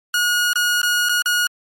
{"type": "tone with dropouts", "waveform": "sawtooth", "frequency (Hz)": 1445, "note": "F#6", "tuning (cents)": -41, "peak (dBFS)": -12, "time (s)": [0.14, 1.47], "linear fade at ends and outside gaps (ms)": 2, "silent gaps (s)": [[0.532, 0.556], [0.817, 0.83], [1.088, 1.093], [1.221, 1.258]], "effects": ["MP3 64 kbps"]}